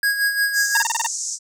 square tone with tremolo, 1647 Hz, G#6, 15 cents flat, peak -16 dBFS, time 0.03-0.83 s, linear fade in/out 2 ms, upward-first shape sine, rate 5.7 Hz, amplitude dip 60%
pink band-pass noise, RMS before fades -27 dBFS, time 0.53-1.39 s, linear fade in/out 50 ms, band 5900 to 7700 Hz, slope 48 dB/octave
sawtooth tone bursts, 917 Hz, A#5, 29 cents flat, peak -15 dBFS, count 7, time 0.75-1.065 s, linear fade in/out 2 ms, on 21 ms, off 28 ms
effects none

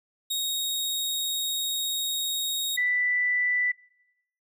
sawtooth / sine tone pair in turn, 3757 / 1979.3 Hz, A#7 / B6, +13 / +3 cents, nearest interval major seventh, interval 1110 cents, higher first, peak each -23 / -22 dBFS, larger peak second, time 0.3-2.77 / 2.77-3.72 s, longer first, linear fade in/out 10 ms, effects noise-tail reverb RT60 0.9 s tail -23 dB re dry

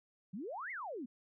sine exponential two-way sweep, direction up then down, 169.1 to 2217 to 222.7 Hz, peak -40 dBFS, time 0.33-1.06 s, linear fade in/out 10 ms, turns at 0.71 s, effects none

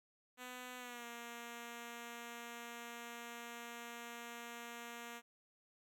5% pulse tone with pitch glide, 250 to 236 Hz, B3 to A#3, +21 to +22 cents, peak -36 dBFS, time 0.37-5.22 s, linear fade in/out 50 ms, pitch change -99 cents, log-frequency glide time 0.78-1.05 s, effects none

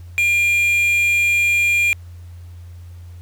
triangle tone with quantisation, 2400 Hz, D7, 37 cents sharp, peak -12 dBFS, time 0.18-1.93 s, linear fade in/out 0 ms, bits 5, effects added 87 Hz sine -34 dBFS peak until 3.21 s + pink hiss -55 dBFS RMS until 3.21 s

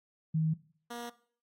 sine / 10% pulse tone pair in turn, 158.5 / 238 Hz, D#3 / A#3, +32 / +36 cents, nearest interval perfect fifth, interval 704 cents, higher second, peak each -26 / -31 dBFS, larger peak first, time 0.34-0.54 / 0.9-1.1 s, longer neither, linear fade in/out 10 ms, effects noise-tail reverb RT60 0.5 s tail -18 dB re dry + AAC 48 kbps

